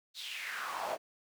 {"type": "noise with high-pass filter sweep", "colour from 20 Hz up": "brown", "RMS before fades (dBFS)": -39, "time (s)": [0.14, 0.98], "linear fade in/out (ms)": 50, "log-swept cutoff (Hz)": [4200, 580], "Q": 4.1, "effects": []}